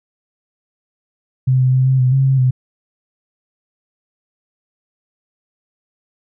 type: tone with pitch steps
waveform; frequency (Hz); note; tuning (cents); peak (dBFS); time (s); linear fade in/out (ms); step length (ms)
sine; 129.6 / 128.7 / 129.9 / 131.8 / 127.2 / 134.6 / 133.8 / 128; C3 / C3 / C3 / C3 / C3 / C3 / C3 / C3; -16 / -28 / -12 / +13 / -48 / +49 / +39 / -38; -10; 1.47-2.51; 10; 130
effects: none